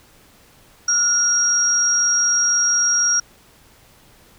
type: tone pair together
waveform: sine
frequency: 1412 / 5634 Hz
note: F6 / F8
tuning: +19 / +14 cents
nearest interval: 2 octaves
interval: 2395 cents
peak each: -22 / -15 dBFS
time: 0.88-3.2 s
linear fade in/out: 5 ms
effects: pink hiss -51 dBFS RMS until 4.38 s